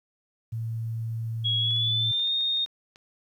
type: tone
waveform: sine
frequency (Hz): 113.5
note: A#2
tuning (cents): -46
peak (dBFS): -28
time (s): 0.52-2.12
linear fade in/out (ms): 10
type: tone with pitch glide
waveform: sine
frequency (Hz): 3322 to 3686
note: G#7 to A#7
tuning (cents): 0 to -20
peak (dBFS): -23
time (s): 1.44-2.66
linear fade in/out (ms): 20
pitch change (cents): +180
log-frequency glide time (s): 1.58-2.33
type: clicks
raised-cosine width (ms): 0.2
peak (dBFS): -33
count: 9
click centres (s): 1.708 / 1.764 / 2.131 / 2.197 / 2.275 / 2.409 / 2.571 / 2.661 / 2.959
effects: 10-bit